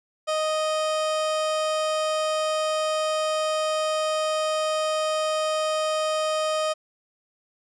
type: tone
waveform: 30% pulse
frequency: 622.3 Hz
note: D#5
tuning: in tune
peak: -20 dBFS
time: 0.27-6.74 s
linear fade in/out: 20 ms
effects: resampled to 22050 Hz